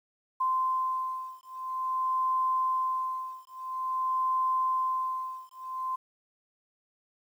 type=beating tone pair; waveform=sine; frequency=1037 / 1037.49 Hz; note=C6 / C6; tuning=-16 / -15 cents; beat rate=0.49 Hz; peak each=-30 dBFS; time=0.4-5.96 s; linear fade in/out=10 ms; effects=10-bit